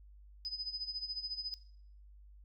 sine tone with tremolo, 5010 Hz, D#8, 11 cents sharp, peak -35 dBFS, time 0.45-1.54 s, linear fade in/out 0 ms, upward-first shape sine, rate 14 Hz, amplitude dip 80%, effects noise-tail reverb RT60 0.6 s tail -17 dB re dry + added 50 Hz sine -54 dBFS peak until 2.44 s

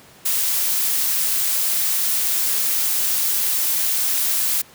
blue noise, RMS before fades -20 dBFS, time 0.25-4.62 s, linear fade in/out 10 ms, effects pink hiss -47 dBFS RMS until 4.74 s + high-pass 100 Hz 12 dB/octave

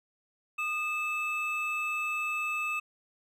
triangle tone pair together, 1226 / 2614 Hz, D#6 / E7, -26 / -15 cents, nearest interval octave + minor second, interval 1311 cents, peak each -33 / -29 dBFS, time 0.58-2.8 s, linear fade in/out 10 ms, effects none

